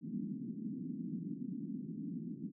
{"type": "band-pass noise", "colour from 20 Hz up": "white", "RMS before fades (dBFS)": -42, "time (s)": [0.01, 2.52], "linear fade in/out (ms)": 50, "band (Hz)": [160, 280], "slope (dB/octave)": 48, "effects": []}